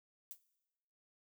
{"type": "noise with exponential decay", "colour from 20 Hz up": "violet", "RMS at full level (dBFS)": -43, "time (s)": [0.31, 0.4], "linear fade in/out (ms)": 0, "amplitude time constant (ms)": 18, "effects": ["noise-tail reverb RT60 1.0 s tail -19 dB re dry"]}